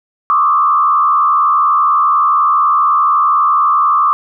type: tone with frequency modulation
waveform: sine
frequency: 1174.7 Hz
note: D6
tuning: in tune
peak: -8 dBFS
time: 0.3-4.13 s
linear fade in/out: 0 ms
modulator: 75.9 Hz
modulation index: 1.1
effects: none